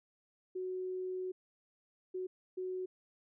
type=tone bursts at uneven times; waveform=sine; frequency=370 Hz; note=F#4; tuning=in tune; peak=-36 dBFS; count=3; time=0.55-1.32 / 2.14-2.27 / 2.57-2.86 s; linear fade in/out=10 ms; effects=none